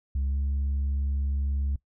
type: tone with pitch glide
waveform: sine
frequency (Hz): 68 to 69.47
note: C#2 to C#2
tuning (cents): -33 to +4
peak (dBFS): -22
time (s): 0.15-1.76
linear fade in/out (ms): 5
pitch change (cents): +37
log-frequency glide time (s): 0.28-0.36
effects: noise-tail reverb RT60 0.1 s tail -22 dB re dry + tanh soft clip ceiling -23 dBFS